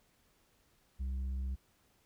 triangle tone with tanh clipping, 65.41 Hz, C2, in tune, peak -35 dBFS, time 0.99-1.56 s, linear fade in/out 20 ms, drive 9 dB, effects pink hiss -71 dBFS RMS until 2.05 s

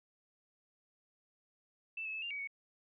sine tone with pitch steps, 2650 / 2592 / 2612 / 2792 / 2269 / 2224 Hz, E7 / E7 / E7 / F7 / C#7 / C#7, +9 / -30 / -17 / -1 / +40 / +5 cents, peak -38 dBFS, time 1.97-2.474 s, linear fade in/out 5 ms, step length 84 ms, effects none

